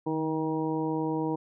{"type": "harmonic tone with a mistuned harmonic", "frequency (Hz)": 158.3, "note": "D#3", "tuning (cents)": 30, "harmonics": [1, 2, 3, 4, 5, 6], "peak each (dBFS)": [-35, -29, -33, -44, -39, -36], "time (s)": [0.06, 1.36], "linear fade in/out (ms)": 10, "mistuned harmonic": 1, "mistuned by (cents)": -36, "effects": []}